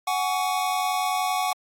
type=chord; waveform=square; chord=F# suspended second; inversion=none; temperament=equal with one note detuned; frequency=740 / 830.6 / 1126.8 Hz; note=F#5 / G#5 / C#6; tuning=0 / 0 / +28 cents; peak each=-26 / -30 / -29 dBFS; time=0.07-1.53 s; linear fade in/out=5 ms; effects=AAC 48 kbps